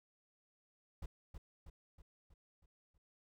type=noise with echo; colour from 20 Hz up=brown; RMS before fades=-43 dBFS; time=1.02-1.06 s; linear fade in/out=5 ms; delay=320 ms; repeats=6; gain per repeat=-5 dB; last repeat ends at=2.98 s; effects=none